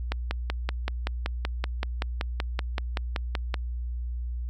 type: click train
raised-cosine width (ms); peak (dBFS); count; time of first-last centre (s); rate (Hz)
0.3; -12; 19; 0.12-3.542; 5.26
effects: added 60 Hz sine -29 dBFS peak until 4.49 s